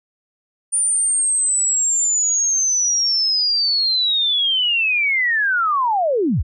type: linear sweep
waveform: sine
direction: down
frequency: 9330 to 39 Hz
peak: -15 dBFS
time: 0.72-6.43 s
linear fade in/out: 20 ms
effects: none